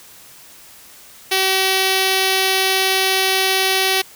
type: tone with notch filter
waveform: 5% pulse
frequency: 381.1 Hz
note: G4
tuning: 49 cents flat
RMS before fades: -17 dBFS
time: 1.31-4.02 s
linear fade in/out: 10 ms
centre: 1300 Hz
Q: 1.7
effects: white hiss -43 dBFS RMS until 4.15 s